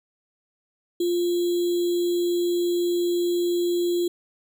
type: tone with sample-and-hold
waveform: sine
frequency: 349.2 Hz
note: F4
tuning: in tune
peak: -20 dBFS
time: 1-4.08 s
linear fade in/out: 5 ms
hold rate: 3675 Hz
effects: none